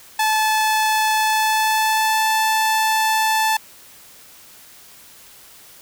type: tone with pitch glide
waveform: sawtooth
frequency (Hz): 868 to 877.1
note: A5 to A5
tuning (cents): -24 to -6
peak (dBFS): -12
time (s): 0.19-3.57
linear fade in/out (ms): 5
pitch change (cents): +18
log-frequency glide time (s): 1.19-2.26
effects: white hiss -45 dBFS RMS until 5.81 s